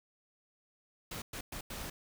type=noise bursts at uneven times; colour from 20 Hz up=pink; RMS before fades=-42 dBFS; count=4; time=1.11-1.22 / 1.33-1.41 / 1.52-1.61 / 1.7-1.9 s; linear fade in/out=5 ms; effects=none